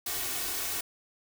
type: noise with comb filter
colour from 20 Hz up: white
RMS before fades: -33 dBFS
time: 0.06-0.81 s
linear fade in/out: 5 ms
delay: 2.7 ms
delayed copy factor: +0.65
effects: none